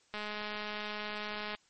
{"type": "click train", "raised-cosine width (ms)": 0.3, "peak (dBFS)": -23, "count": 297, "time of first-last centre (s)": [0.14, 1.55], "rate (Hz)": 210, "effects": ["white hiss -68 dBFS RMS until 1.69 s", "MP3 32 kbps"]}